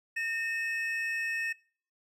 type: tone pair together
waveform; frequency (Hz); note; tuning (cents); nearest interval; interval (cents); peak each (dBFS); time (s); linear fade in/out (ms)
triangle; 1829 / 2581; A#6 / E7; -33 / -37; tritone; 596; -30 / -33; 0.16-1.53; 10
effects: noise-tail reverb RT60 0.5 s tail -24 dB re dry